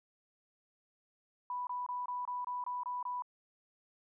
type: tone bursts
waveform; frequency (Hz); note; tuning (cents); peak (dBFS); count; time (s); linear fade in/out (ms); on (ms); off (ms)
sine; 987.8; B5; 0; -35; 9; 1.5-3.222; 2; 170; 24
effects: none